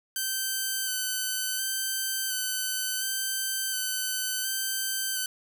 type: tone with vibrato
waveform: 5% pulse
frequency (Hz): 1534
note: G6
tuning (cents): -38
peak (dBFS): -17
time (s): 0.16-5.26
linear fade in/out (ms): 2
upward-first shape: square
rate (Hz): 0.7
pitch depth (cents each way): 18
effects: none